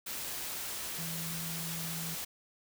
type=tone in noise; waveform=sine; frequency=164.81 Hz; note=E3; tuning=in tune; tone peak=-40 dBFS; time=0.98-2.15 s; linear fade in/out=10 ms; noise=white; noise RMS=-39 dBFS; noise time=0.06-2.25 s; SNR=-4 dB; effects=none